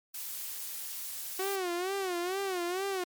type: noise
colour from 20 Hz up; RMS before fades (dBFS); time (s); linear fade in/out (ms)
blue; -39; 0.14-1.56; 5
type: tone with vibrato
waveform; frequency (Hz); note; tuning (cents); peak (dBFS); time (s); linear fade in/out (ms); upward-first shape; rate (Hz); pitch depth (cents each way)
sawtooth; 370; F#4; 0; -27; 1.39-3.04; 5; sine; 2.2; 120
effects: MP3 96 kbps